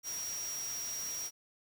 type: tone in noise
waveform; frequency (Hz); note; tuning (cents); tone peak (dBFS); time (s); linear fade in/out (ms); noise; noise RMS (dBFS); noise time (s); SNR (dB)
sine; 5680; F8; +28; -37; 0.03-1.31; 50; white; -45; 0.03-1.31; +5
effects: none